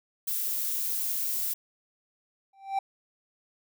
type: noise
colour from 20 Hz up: violet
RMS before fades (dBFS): -30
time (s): 0.27-1.54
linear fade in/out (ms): 10
type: tone with exponential growth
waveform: triangle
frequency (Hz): 781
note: G5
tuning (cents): -7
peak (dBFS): -20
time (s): 2.53-2.79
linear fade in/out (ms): 5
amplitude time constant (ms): 55
effects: none